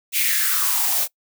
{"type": "noise with high-pass filter sweep", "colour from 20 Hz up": "blue", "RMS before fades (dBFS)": -20, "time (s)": [0.12, 1.08], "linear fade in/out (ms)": 50, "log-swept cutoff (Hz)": [2600, 570], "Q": 5.8, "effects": ["noise-tail reverb RT60 0.1 s tail -23 dB re dry"]}